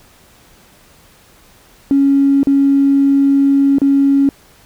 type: tone with dropouts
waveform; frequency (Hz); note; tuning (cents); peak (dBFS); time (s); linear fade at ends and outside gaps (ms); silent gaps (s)
triangle; 277.2; C#4; 0; -4; 1.91-4.29; 1; 2.431-2.471 / 3.784-3.817
effects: tanh soft clip ceiling -6 dBFS + pink hiss -47 dBFS RMS until 4.65 s